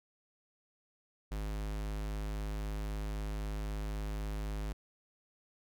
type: tone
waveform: square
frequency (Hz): 51.91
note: G#1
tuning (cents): 0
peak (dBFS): -36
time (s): 1.31-4.73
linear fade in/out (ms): 10
effects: none